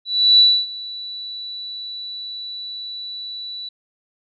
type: tone with ADSR envelope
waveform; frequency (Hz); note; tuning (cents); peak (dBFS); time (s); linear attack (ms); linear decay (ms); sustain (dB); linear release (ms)
sine; 3951; B7; 0; -7; 0.05-3.69; 340; 270; -21; 6
effects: none